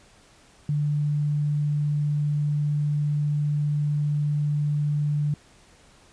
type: tone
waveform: sine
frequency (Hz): 147.5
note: D3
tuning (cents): +8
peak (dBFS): -21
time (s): 0.69-5.34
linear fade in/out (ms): 2
effects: pink hiss -55 dBFS RMS until 6.12 s + resampled to 22050 Hz